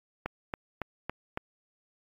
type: click train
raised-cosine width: 0.5 ms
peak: -17 dBFS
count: 5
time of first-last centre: 0.26-1.374 s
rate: 3.59 Hz
effects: AAC 32 kbps